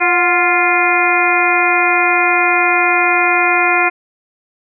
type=harmonic tone with a mistuned harmonic; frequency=349.2 Hz; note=F4; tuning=in tune; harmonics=1 / 2 / 3 / 4 / 5 / 6 / 7; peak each=-20 / -17 / -19 / -18 / -22 / -17 / -16 dBFS; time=0-3.9 s; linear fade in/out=20 ms; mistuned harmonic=2; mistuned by=+59 cents; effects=none